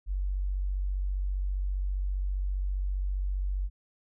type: tone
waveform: sine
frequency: 47.51 Hz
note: F#1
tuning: 47 cents sharp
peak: -27 dBFS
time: 0.06-3.7 s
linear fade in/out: 50 ms
effects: none